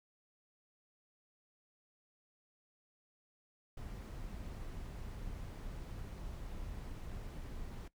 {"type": "noise", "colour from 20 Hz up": "brown", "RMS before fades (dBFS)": -45, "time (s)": [3.77, 7.88], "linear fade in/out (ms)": 5, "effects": ["noise-tail reverb RT60 0.1 s tail -18 dB re dry"]}